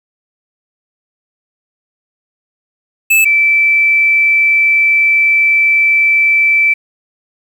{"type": "tone pair in turn", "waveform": ["square", "sine"], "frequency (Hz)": [2617, 2324], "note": ["E7", "D7"], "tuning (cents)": [-13, -19], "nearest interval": "major second", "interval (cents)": 206, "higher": "first", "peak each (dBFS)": -7, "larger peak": "neither", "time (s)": [[3.1, 3.25], [3.25, 6.74]], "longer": "second", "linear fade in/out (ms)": 10, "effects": ["7-bit"]}